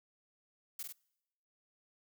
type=noise with echo; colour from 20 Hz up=blue; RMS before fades=-41 dBFS; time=0.79-0.83 s; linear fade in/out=5 ms; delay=48 ms; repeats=2; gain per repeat=-3 dB; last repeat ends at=0.926 s; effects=noise-tail reverb RT60 0.9 s tail -26 dB re dry